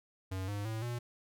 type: tone with pitch steps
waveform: square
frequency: 94.3 / 102.24 / 110.85 / 120.19 Hz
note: F#2 / G#2 / A2 / B2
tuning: +33 / -27 / +13 / -47 cents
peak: -36 dBFS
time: 0.31-0.99 s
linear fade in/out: 10 ms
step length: 170 ms
effects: none